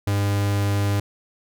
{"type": "tone", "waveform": "45% pulse", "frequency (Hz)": 101, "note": "G#2", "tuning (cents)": -48, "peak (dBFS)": -19, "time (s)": [0.07, 1], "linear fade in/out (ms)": 5, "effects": []}